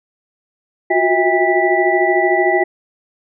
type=tone cluster; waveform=sine; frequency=355.9 / 369.2 / 648 / 805 / 1967 Hz; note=F4 / F#4 / E5 / G5 / B6; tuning=+33 / -4 / -30 / +46 / -7 cents; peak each=-18 dBFS; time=0.9-2.64 s; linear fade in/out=10 ms; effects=none

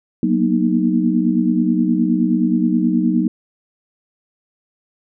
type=chord; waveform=sine; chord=B major seventh; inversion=second; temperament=equal with one note detuned; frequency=185 / 233.1 / 242.6 / 311.1 Hz; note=F#3 / A#3 / B3 / D#4; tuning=0 / 0 / -31 / 0 cents; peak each=-19 dBFS; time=0.23-3.28 s; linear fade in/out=2 ms; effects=none

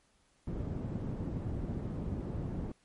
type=low-pass noise; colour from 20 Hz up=white; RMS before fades=-37 dBFS; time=0.47-2.72 s; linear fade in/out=5 ms; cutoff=210 Hz; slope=12 dB/octave; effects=pink hiss -70 dBFS RMS until 2.84 s + MP3 48 kbps

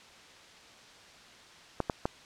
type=clicks; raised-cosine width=1 ms; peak=-14 dBFS; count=3; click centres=1.803 / 1.898 / 2.055 s; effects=white hiss -53 dBFS RMS until 2.25 s + low-pass 5000 Hz 12 dB/octave

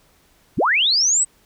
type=linear sweep; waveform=sine; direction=up; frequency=41.2 to 8220 Hz; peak=-14 dBFS; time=0.57-1.25 s; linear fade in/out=20 ms; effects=pink hiss -57 dBFS RMS until 1.45 s

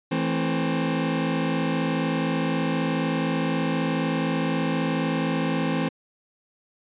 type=chord; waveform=sawtooth; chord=A minor; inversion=second; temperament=just; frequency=165 / 220 / 264 Hz; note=E3 / A3 / C4; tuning=+2 / 0 / +16 cents; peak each=-22 / -25 / -22 dBFS; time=0.11-5.89 s; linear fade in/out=10 ms; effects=resampled to 8000 Hz

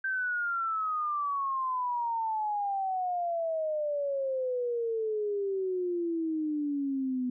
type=exponential sweep; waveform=sine; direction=down; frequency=1568 to 247.6 Hz; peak=-28 dBFS; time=0.04-7.3 s; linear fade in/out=5 ms; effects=none

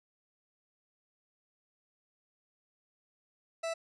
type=tone; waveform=40% pulse; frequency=659.3 Hz; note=E5; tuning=in tune; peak=-32 dBFS; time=3.63-3.74 s; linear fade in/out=10 ms; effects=resampled to 22050 Hz

